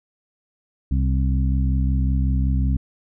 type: harmonic tone with a mistuned harmonic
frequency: 65.41 Hz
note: C2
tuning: in tune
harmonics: 1 / 2 / 3 / 4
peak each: -18 / -24 / -28 / -30 dBFS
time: 0.91-2.77 s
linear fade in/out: 5 ms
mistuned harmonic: 4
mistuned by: +21 cents
effects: none